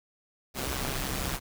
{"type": "noise with amplitude modulation", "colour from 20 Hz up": "pink", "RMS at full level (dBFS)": -29, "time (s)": [0.54, 1.4], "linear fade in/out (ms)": 50, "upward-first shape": "sine", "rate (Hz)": 133, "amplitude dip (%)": 70, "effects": []}